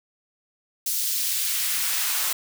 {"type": "noise with high-pass filter sweep", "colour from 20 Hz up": "white", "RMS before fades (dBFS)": -25, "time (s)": [0.86, 2.33], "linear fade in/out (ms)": 5, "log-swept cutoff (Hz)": [5100, 790], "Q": 0.76, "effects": []}